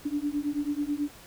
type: beating tone pair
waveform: sine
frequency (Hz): 287.1 / 296.3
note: D4 / D4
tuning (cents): -39 / +15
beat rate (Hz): 9.2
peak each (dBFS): -30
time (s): 0.05-1.09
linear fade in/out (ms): 10
effects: pink hiss -50 dBFS RMS until 1.26 s